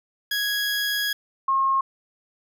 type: tone pair in turn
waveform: 20% pulse / sine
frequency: 1661.2 / 1077.3 Hz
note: G#6 / C#6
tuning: 0 / -50 cents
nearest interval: perfect fifth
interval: 750 cents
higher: first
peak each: -18 dBFS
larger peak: neither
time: 0.31-1.13 / 1.48-1.81 s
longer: first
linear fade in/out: 5 ms
effects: none